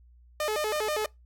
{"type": "tone with vibrato", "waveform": "sawtooth", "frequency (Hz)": 510, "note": "C5", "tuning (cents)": -44, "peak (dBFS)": -23, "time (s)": [0.4, 1.06], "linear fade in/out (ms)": 2, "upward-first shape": "square", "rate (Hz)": 6.2, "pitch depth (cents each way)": 300}
{"type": "clicks", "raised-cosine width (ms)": 0.5, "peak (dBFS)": -31, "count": 3, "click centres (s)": [0.762, 0.873, 1.019]}
{"effects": ["noise-tail reverb RT60 0.2 s tail -24 dB re dry", "added 60 Hz sine -53 dBFS peak until 1.25 s"]}